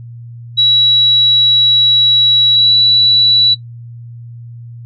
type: tone with pitch glide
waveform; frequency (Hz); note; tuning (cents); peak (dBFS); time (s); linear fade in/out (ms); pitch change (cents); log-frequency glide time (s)
sine; 3900 to 3936; B7 to B7; -23 to -7; -6; 0.57-3.55; 20; +16; 2.52-2.75
effects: noise-tail reverb RT60 0.1 s tail -20 dB re dry + added 118 Hz sine -28 dBFS peak until 4.85 s